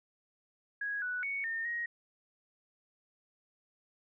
sine tone with pitch steps, 1657 / 1480 / 2225 / 1822 / 1882 Hz, G#6 / F#6 / C#7 / A#6 / A#6, -4 / 0 / +6 / -40 / +16 cents, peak -33 dBFS, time 0.81-1.86 s, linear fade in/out 5 ms, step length 210 ms, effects none

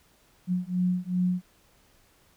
sine beating tone pair, 179.5 / 182.1 Hz, F3 / F#3, +48 / -27 cents, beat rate 2.6 Hz, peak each -27 dBFS, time 0.47-1.42 s, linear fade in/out 50 ms, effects pink hiss -62 dBFS RMS until 2.36 s

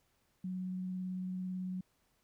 sine tone with vibrato, 184.4 Hz, F#3, 6 cents flat, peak -36 dBFS, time 0.44-1.81 s, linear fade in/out 5 ms, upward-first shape sine, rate 18 Hz, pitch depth 11 cents each way, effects pink hiss -75 dBFS RMS until 2.23 s

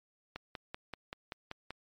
click train, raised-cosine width 0.3 ms, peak -24 dBFS, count 8, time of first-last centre 0.36-1.706 s, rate 5.2 Hz, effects MP3 64 kbps

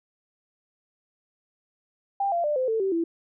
sine tone with pitch steps, 794 / 687.2 / 594.8 / 514.8 / 445.6 / 385.7 / 333.8 Hz, G5 / F5 / D5 / C5 / A4 / G4 / E4, +22 / -28 / +22 / -28 / +22 / -28 / +22 cents, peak -22 dBFS, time 2.2-3.04 s, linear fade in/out 5 ms, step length 120 ms, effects none

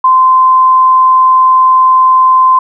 sine tone, 1035 Hz, C6, 19 cents flat, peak -3 dBFS, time 0.04-2.59 s, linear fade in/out 5 ms, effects none

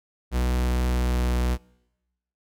45% pulse tone with pitch glide, 61.74 to 61.35 Hz, B1 to B1, 0 to -11 cents, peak -21 dBFS, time 0.31-1.58 s, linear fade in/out 50 ms, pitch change -11 cents, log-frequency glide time 0.91-1.13 s, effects noise-tail reverb RT60 1.0 s tail -25 dB re dry

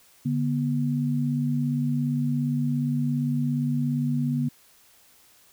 sine tone pair together, 144.99 / 242.3 Hz, D3 / B3, -22 / -33 cents, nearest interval major sixth, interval 889 cents, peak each -25 dBFS, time 0.25-4.49 s, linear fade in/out 10 ms, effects white hiss -57 dBFS RMS until 5.52 s

